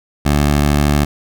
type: tone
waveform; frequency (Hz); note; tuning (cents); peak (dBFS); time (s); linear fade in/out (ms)
15% pulse; 72.9; D2; -12; -5; 0.25-1.05; 10
effects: none